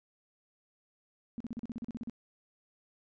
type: tone bursts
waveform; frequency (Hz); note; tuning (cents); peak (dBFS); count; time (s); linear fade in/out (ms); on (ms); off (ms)
sine; 233.3; A#3; +2; -35; 12; 1.38-2.097; 0; 24; 39
effects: resampled to 16000 Hz